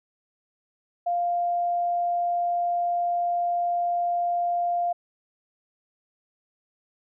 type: tone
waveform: sine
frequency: 698.5 Hz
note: F5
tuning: in tune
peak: -22 dBFS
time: 1.06-4.93 s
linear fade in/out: 10 ms
effects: none